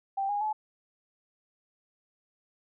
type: tone with pitch steps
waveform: sine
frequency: 784 / 820.1 / 857.9 Hz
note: G5 / G#5 / A5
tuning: 0 / -22 / -44 cents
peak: -27 dBFS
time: 0.17-0.53 s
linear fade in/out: 10 ms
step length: 120 ms
effects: none